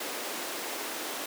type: high-pass noise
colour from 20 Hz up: pink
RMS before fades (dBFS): -36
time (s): 0-1.26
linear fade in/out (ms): 5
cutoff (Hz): 290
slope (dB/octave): 24
effects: none